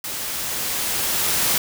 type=noise with level ramp; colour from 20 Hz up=white; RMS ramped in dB=-29 to -19 dBFS; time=0.04-1.58 s; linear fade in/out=2 ms; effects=none